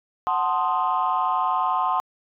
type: chord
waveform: sine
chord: F# diminished seventh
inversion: none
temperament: equal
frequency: 740 / 880 / 1046.5 / 1244.5 Hz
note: F#5 / A5 / C6 / Eb6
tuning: 0 / 0 / 0 / 0 cents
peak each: -25 / -26 / -22 / -27 dBFS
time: 0.27-2 s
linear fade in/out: 0 ms
effects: tanh soft clip ceiling -13 dBFS